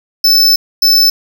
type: tone bursts at uneven times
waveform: square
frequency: 5274 Hz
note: E8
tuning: in tune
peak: -6 dBFS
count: 2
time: 0.24-0.56 / 0.82-1.1 s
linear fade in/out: 5 ms
effects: none